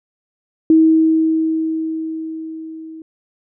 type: tone with level ramp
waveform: sine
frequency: 320 Hz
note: D#4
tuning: 49 cents sharp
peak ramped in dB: -6 to -31 dBFS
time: 0.7-3.02 s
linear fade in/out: 2 ms
effects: none